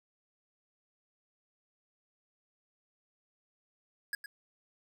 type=tone with echo; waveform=square; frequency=1661.2 Hz; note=G#6; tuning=in tune; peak=-33 dBFS; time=4.13-4.15 s; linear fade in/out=2 ms; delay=110 ms; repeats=1; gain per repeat=-10 dB; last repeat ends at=4.26 s; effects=none